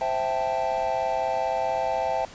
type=chord; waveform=triangle; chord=A minor seventh; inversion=first; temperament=equal; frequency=523.3 / 659.3 / 784 / 880 Hz; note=C5 / E5 / G5 / A5; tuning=0 / 0 / 0 / 0 cents; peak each=-29 / -26 / -26 / -28 dBFS; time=0.01-2.25 s; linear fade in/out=2 ms; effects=pink hiss -45 dBFS RMS until 2.34 s + resampled to 16000 Hz